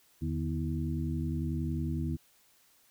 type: harmonic tone with a mistuned harmonic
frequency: 81 Hz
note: E2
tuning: 30 cents flat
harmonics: 1 / 2 / 3 / 4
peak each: -34 / -34 / -37 / -39 dBFS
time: 0.21-2.17 s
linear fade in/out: 20 ms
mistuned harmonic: 2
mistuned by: -110 cents
effects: white hiss -65 dBFS RMS until 2.9 s